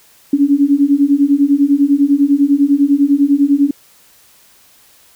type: beating tone pair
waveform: sine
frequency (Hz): 277.2 / 287.2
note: C#4 / D4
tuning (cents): 0 / -39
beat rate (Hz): 10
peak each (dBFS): -12 / -11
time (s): 0.33-3.71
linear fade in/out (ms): 5
effects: white hiss -48 dBFS RMS until 5.15 s